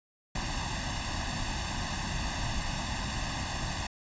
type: noise with comb filter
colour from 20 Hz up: pink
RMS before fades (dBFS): -33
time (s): 0.35-3.87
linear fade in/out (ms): 5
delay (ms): 1.1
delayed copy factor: +0.9
effects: resampled to 16000 Hz

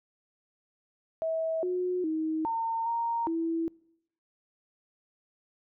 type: tone with pitch steps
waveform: sine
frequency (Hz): 647 / 362.6 / 316 / 910 / 929 / 329.4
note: E5 / F#4 / D#4 / A#5 / A#5 / E4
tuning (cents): -32 / -35 / +27 / -42 / -6 / -1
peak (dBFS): -27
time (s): 1.22-3.68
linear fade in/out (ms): 0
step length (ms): 410
effects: noise-tail reverb RT60 0.8 s tail -26 dB re dry

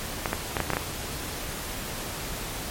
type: clicks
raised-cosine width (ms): 0.5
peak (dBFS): -9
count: 7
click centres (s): 0.258 / 0.331 / 0.568 / 0.603 / 0.703 / 0.734 / 0.769
effects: pink hiss -34 dBFS RMS until 2.7 s + MP3 64 kbps

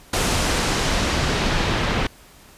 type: noise with low-pass filter sweep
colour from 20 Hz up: pink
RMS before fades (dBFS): -21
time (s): 0.13-2.07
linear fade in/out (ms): 5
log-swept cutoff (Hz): 10000 to 3200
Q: 0.81
effects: pink hiss -48 dBFS RMS until 2.57 s + resampled to 32000 Hz

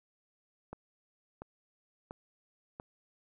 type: click train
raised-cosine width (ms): 1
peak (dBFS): -28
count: 4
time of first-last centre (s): 0.73-2.799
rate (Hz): 1.45
effects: none

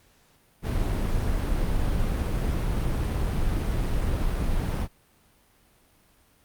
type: noise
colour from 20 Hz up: brown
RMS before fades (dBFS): -25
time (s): 0.62-4.88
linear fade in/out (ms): 50
effects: pink hiss -61 dBFS RMS until 6.44 s + Opus 48 kbps

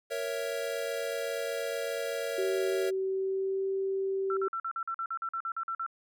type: chord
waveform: square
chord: A# diminished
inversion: none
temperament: equal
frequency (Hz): 466.2 / 554.4 / 659.3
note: A#4 / C#5 / E5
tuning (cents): 0 / 0 / 0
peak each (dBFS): -36 / -36 / -39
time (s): 0.1-2.91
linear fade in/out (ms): 20
type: tone with pitch glide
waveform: sine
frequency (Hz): 381.4 to 386.9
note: G4 to G4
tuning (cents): -47 to -23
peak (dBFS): -28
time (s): 2.38-4.48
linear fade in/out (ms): 5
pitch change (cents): +24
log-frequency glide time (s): 2.95-3.66
type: tone bursts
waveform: sine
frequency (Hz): 1345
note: E6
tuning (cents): +34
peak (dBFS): -31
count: 14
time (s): 4.3-5.864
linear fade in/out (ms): 2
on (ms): 69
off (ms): 46
effects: none

